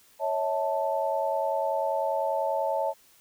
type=chord; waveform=sine; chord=A major; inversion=first; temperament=equal with one note detuned; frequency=554.4 / 644.6 / 880 Hz; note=C#5 / E5 / A5; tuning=0 / -39 / 0 cents; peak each=-29 dBFS; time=0.19-2.94 s; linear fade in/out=50 ms; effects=white hiss -59 dBFS RMS until 3.2 s